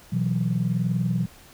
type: chord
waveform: sine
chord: B suspended fourth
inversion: none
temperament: equal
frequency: 123.47 / 164.81 / 185 Hz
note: B2 / E3 / F#3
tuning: 0 / 0 / 0 cents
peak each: -25 dBFS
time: 0.12-1.26 s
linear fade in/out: 10 ms
effects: tanh soft clip ceiling -13 dBFS + pink hiss -50 dBFS RMS until 1.53 s